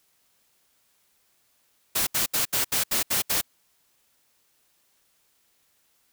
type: noise bursts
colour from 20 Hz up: white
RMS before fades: -24 dBFS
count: 8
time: 1.95-3.414 s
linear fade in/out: 10 ms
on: 120 ms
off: 72 ms
effects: white hiss -67 dBFS RMS until 6.12 s